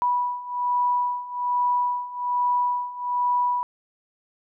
sine beating tone pair, 980 / 981.2 Hz, B5 / B5, -14 / -12 cents, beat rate 1.2 Hz, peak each -26 / -23 dBFS, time 0.02-3.63 s, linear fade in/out 0 ms, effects none

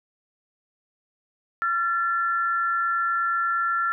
sine tone pair together, 1364.3 / 1746 Hz, F6 / A6, -41 / -14 cents, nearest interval major third, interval 427 cents, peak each -22 / -28 dBFS, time 1.62-3.92 s, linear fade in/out 0 ms, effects none

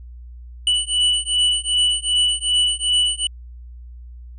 square beating tone pair, 2960 / 2962.6 Hz, F#7 / F#7, 0 / +2 cents, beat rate 2.6 Hz, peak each -20 dBFS, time 0.67-3.27 s, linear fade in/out 2 ms, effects added 60 Hz sine -35 dBFS peak until 4.38 s + resampled to 24000 Hz

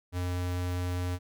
square tone, 89.5 Hz, F2, 43 cents sharp, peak -30 dBFS, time 0.12-1.19 s, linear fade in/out 50 ms, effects none

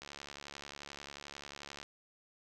click train, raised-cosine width 0.2 ms, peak -28 dBFS, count 130, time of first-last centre 0.02-1.829 s, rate 71.3 Hz, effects none

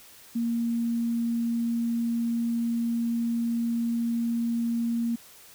sine tone, 233.1 Hz, A#3, in tune, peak -24 dBFS, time 0.35-5.16 s, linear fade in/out 10 ms, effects white hiss -51 dBFS RMS until 5.54 s

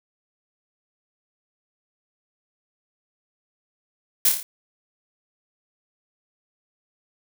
blue noise with echo, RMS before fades -17 dBFS, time 4.25-4.29 s, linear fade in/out 2 ms, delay 28 ms, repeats 5, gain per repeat -4 dB, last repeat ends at 4.43 s, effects none

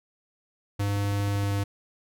square tone with pitch glide, 101 to 100.3 Hz, G#2 to G2, -48 to +40 cents, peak -25 dBFS, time 0.79-1.64 s, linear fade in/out 10 ms, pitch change -12 cents, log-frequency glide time 1.3-1.53 s
click train, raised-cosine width 3 ms, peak -29 dBFS, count 11, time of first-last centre 0.81-1.591 s, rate 12.8 Hz
effects none

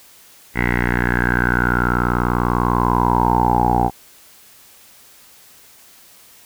10% pulse tone with low-pass filter sweep, 60.2 Hz, B1, 44 cents flat, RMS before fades -17 dBFS, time 0.54-3.91 s, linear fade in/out 50 ms, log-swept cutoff 2000 to 770 Hz, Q 9, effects white hiss -47 dBFS RMS until 6.45 s

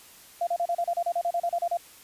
sine tone bursts, 690 Hz, F5, 21 cents flat, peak -23 dBFS, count 15, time 0.41-1.772 s, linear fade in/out 5 ms, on 60 ms, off 33 ms, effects white hiss -51 dBFS RMS until 2.03 s + resampled to 32000 Hz

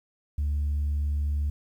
sine tone, 73 Hz, D2, 10 cents flat, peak -22 dBFS, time 0.38-1.5 s, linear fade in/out 5 ms, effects tanh soft clip ceiling -22 dBFS + 10-bit

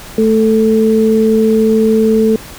sine tone pair together, 219.5 / 440.9 Hz, A3 / A4, -4 / +4 cents, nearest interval octave, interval 1208 cents, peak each -10 dBFS, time 0.18-2.36 s, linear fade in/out 2 ms, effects pink hiss -32 dBFS RMS until 2.58 s

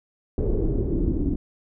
brown noise with low-pass filter sweep, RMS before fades -23 dBFS, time 0.38-1.36 s, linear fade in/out 2 ms, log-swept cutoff 440 to 280 Hz, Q 4.8, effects none

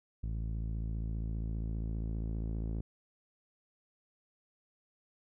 sawtooth tone with low-pass filter sweep, 55 Hz, A1, in tune, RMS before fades -36 dBFS, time 0.23-2.81 s, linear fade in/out 5 ms, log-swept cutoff 160 to 320 Hz, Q 0.87, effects none

